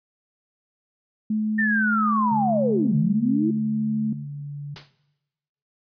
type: tone with pitch glide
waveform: sine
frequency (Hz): 215.1 to 216.8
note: A3 to A3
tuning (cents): -39 to -25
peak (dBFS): -20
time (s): 1.3-4.13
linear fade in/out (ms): 5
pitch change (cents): +14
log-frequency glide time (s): 2.09-2.71
type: linear two-way sweep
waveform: sine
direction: down then up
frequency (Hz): 1823 to 140 to 337.4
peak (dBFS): -20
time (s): 1.58-3.51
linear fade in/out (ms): 10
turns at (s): 2.96
type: tone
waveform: sine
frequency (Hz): 144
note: D3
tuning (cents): -34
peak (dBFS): -29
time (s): 2.31-4.75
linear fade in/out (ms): 10
type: noise with exponential decay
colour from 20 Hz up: white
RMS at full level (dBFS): -32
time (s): 4.76-4.94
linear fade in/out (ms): 2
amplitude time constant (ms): 38
effects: noise-tail reverb RT60 1.0 s tail -18 dB re dry + resampled to 11025 Hz